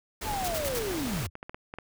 pink noise, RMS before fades -35 dBFS, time 0.21-1.27 s, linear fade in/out 10 ms
sine linear sweep, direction down, 890 to 65.41 Hz, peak -30 dBFS, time 0.24-1.3 s, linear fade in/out 50 ms
white noise bursts, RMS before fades -34 dBFS, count 4, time 0.44-0.79 s, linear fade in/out 5 ms, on 44 ms, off 58 ms
clicks, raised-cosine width 0.5 ms, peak -24 dBFS, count 10, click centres 0.77 / 0.821 / 0.912 / 0.973 / 1.354 / 1.429 / 1.495 / 1.545 / 1.739 / 1.786 s
effects none

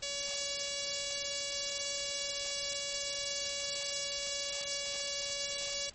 5% pulse tone with notch filter, 566 Hz, C#5, 36 cents sharp, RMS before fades -37 dBFS, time 0.02-5.9 s, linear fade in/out 10 ms, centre 1300 Hz, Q 0.62, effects pink hiss -57 dBFS RMS until 5.94 s + MP3 32 kbps

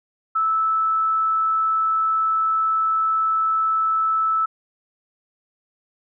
sine tone, 1311 Hz, E6, 10 cents flat, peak -17 dBFS, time 0.35-4.46 s, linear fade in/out 10 ms, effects none

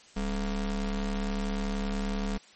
square ring-modulated tone, 117.5 Hz, A#2, 14 cents sharp, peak -26 dBFS, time 0.16-2.38 s, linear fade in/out 10 ms, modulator 82.2 Hz, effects white hiss -55 dBFS RMS until 2.55 s + MP3 32 kbps

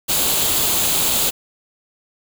white noise with comb filter, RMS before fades -18 dBFS, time 0.08-1.31 s, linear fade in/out 20 ms, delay 0.27 ms, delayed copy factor +0.5, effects none

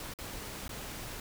pink noise with dropouts, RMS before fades -42 dBFS, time 0-1.2 s, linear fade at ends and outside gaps 2 ms, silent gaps 0.138-0.187 / 0.68-0.692 s, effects none

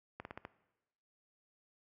slowing click train, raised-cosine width 0.5 ms, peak -28 dBFS, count 5, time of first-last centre 0.2-0.451 s, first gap 51 ms, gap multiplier 1.14, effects noise-tail reverb RT60 1.0 s tail -18 dB re dry + high-pass 60 Hz 12 dB/octave

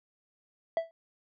triangle tone with exponential decay, 659.3 Hz, E5, in tune, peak -20 dBFS, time 0.77-0.91 s, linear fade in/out 1 ms, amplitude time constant 30 ms, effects resampled to 11025 Hz

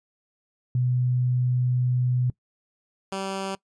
sine / 10% pulse tone pair in turn, 125 / 193.48 Hz, B2 / G3, +21 / -22 cents, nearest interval minor sixth, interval 757 cents, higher second, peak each -20 dBFS, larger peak neither, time 0.75-2.3 / 3.12-3.55 s, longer first, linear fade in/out 2 ms, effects noise-tail reverb RT60 0.1 s tail -21 dB re dry + resampled to 22050 Hz

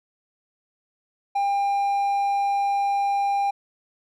triangle tone, 800 Hz, G5, 35 cents sharp, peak -18 dBFS, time 1.35-3.51 s, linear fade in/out 10 ms, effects none

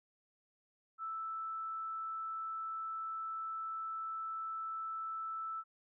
sine tone, 1318.5 Hz, E6, in tune, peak -38 dBFS, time 0.98-5.64 s, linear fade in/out 50 ms, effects none

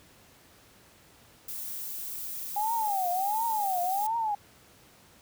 violet noise, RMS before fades -37 dBFS, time 1.48-4.07 s, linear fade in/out 5 ms
sine tone with vibrato, 809 Hz, G#5, 46 cents flat, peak -26 dBFS, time 2.56-4.35 s, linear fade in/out 5 ms, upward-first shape triangle, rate 1.4 Hz, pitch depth 260 cents each way
effects pink hiss -57 dBFS RMS until 5.21 s + high-pass 60 Hz 12 dB/octave

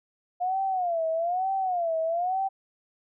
sine tone with vibrato, 707 Hz, F5, 21 cents sharp, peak -24 dBFS, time 0.4-2.49 s, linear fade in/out 20 ms, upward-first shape sine, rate 1.1 Hz, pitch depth 160 cents each way, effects none

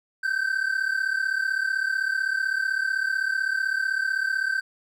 triangle tone pair together, 1532.2 / 1568 Hz, G6 / G6, -40 / 0 cents, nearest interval unison, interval 40 cents, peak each -24 dBFS, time 0.23-4.61 s, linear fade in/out 10 ms, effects none

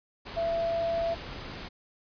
sine tone in noise, 670 Hz, E5, 28 cents sharp, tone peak -26 dBFS, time 0.36-1.15 s, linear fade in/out 20 ms, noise pink, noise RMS -40 dBFS, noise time 0.25-1.69 s, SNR +11 dB, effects resampled to 11025 Hz

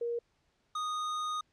sine / square tone pair in turn, 471.6 / 1237.7 Hz, A#4 / D#6, +20 / -9 cents, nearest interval octave + perfect fourth, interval 1671 cents, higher second, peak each -31 / -33 dBFS, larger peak first, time 0.01-0.19 / 0.75-1.41 s, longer second, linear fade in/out 5 ms, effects pink hiss -74 dBFS RMS until 1.52 s + low-pass 6000 Hz 12 dB/octave

